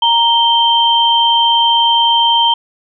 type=tone pair together; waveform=sine; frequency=932.3 / 3136 Hz; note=A#5 / G7; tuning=0 / 0 cents; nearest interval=octave + major sixth; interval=2100 cents; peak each=-11 dBFS; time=0.02-2.54 s; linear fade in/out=5 ms; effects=none